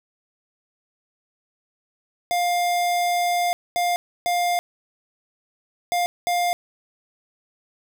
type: tone bursts at uneven times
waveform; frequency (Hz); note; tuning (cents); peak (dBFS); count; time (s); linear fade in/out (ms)
square; 704; F5; +14; -20; 5; 2.31-3.53 / 3.76-3.96 / 4.26-4.59 / 5.92-6.06 / 6.27-6.53; 0
effects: none